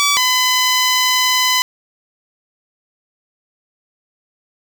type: tone pair in turn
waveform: 10% pulse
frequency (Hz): 1148 / 1010.1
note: D6 / B5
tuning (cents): -40 / +39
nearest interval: major second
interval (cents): 221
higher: first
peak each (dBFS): -4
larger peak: neither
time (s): 0-0.17 / 0.17-1.62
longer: second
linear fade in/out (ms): 0
effects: none